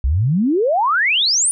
sine exponential sweep, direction up, 59.2 to 9790 Hz, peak -13 dBFS, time 0.04-1.51 s, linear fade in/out 0 ms, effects none

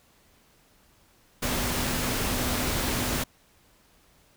sine tone in noise, 246.9 Hz, B3, in tune, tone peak -35 dBFS, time 1.42-3.24 s, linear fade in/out 10 ms, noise pink, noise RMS -28 dBFS, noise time 1.42-3.24 s, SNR -10 dB, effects pink hiss -61 dBFS RMS until 4.36 s

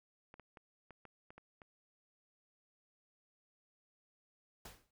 clicks, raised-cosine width 0.5 ms, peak -39 dBFS, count 8, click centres 0.341 / 0.397 / 0.572 / 0.907 / 1.053 / 1.305 / 1.38 / 1.618 s
pink noise with exponential decay, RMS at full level -47 dBFS, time 4.65-4.91 s, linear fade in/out 5 ms, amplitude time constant 56 ms
effects none

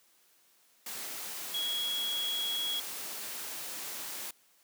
sine tone in noise, 3326 Hz, G#7, 2 cents sharp, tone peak -31 dBFS, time 1.54-2.8 s, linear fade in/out 5 ms, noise white, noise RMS -40 dBFS, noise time 0.86-4.31 s, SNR +6 dB, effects white hiss -66 dBFS RMS until 4.63 s + high-pass 200 Hz 12 dB/octave

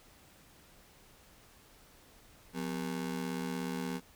35% pulse ring-modulated tone, 216.4 Hz, A3, 29 cents flat, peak -30 dBFS, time 2.53-4.01 s, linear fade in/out 50 ms, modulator 38.4 Hz, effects pink hiss -60 dBFS RMS until 4.15 s

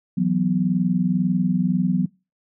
sine chord, E suspended second, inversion none, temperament equal, 164.81 / 185 / 246.9 Hz, E3 / F#3 / B3, 0 / 0 / 0 cents, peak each -24 / -19 / -24 dBFS, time 0.17-2.06 s, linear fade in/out 10 ms, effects noise-tail reverb RT60 0.3 s tail -25 dB re dry

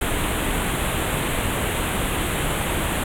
pink band-stop noise, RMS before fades -23 dBFS, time 0.01-3.04 s, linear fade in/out 5 ms, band 3600 to 7700 Hz, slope 48 dB/octave, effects low-pass 12000 Hz 12 dB/octave

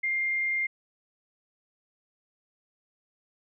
sine tone, 2110 Hz, C7, 14 cents sharp, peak -25 dBFS, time 0.03-0.67 s, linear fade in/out 10 ms, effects none

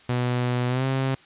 sawtooth tone with pitch glide, 123.47 to 133.1 Hz, B2 to C3, 0 to +30 cents, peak -18 dBFS, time 0.09-1.15 s, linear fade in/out 5 ms, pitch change +130 cents, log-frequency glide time 0.68-0.85 s, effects white hiss -52 dBFS RMS until 1.25 s + resampled to 8000 Hz

